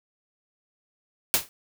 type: noise with exponential decay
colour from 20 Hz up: white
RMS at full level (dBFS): -17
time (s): 1.34-1.49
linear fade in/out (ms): 0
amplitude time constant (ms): 31
effects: none